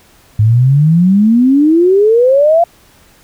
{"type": "exponential sweep", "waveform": "sine", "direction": "up", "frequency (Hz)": [103.83, 698.5], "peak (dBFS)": -5, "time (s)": [0.39, 2.64], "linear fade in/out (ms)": 5, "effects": ["pink hiss -46 dBFS RMS until 3.23 s"]}